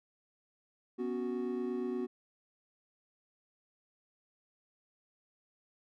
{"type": "chord", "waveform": "triangle", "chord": "B suspended second", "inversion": "none", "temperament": "equal with one note detuned", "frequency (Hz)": [246.9, 275.4, 370], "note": ["B3", "C#4", "F#4"], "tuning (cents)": [0, -11, 0], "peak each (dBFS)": [-35, -40, -34], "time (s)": [0.98, 2.07], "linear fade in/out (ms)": 20, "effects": []}